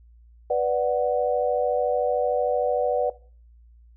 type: chord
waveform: sine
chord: B minor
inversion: none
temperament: equal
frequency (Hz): 493.9 / 587.3 / 740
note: B4 / D5 / F#5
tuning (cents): 0 / 0 / 0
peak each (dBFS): -23 / -24 / -26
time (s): 0.5-3.1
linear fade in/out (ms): 5
effects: noise-tail reverb RT60 0.4 s tail -19 dB re dry + added 58 Hz sine -49 dBFS peak until 3.96 s